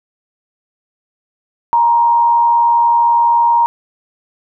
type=tone with frequency modulation; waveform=sine; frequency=939 Hz; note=A#5; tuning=12 cents sharp; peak=-8 dBFS; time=1.73-3.66 s; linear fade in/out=0 ms; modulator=87.6 Hz; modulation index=0.36; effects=none